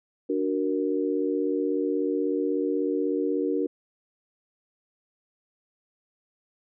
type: chord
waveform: sine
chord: D augmented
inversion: none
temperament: equal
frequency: 293.7 / 370 / 466.2 Hz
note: D4 / F#4 / A#4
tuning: 0 / 0 / 0 cents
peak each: -27 / -28 / -28 dBFS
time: 0.29-3.67 s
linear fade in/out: 10 ms
effects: none